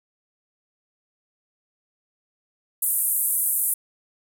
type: band-pass noise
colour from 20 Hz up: white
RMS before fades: -23 dBFS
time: 2.82-3.74 s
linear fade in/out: 5 ms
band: 8900 to 14000 Hz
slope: 48 dB/octave
effects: none